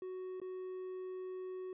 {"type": "tone with dropouts", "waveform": "triangle", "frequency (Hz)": 370.9, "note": "F#4", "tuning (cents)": 4, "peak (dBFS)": -39, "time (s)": [0.02, 1.73], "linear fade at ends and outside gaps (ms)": 2, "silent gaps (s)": [0.401, 0.416], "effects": ["resampled to 8000 Hz"]}